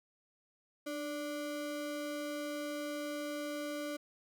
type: ring-modulated tone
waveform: square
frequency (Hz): 440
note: A4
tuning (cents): 0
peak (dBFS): -35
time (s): 0.86-3.97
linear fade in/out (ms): 10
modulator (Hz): 142
effects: none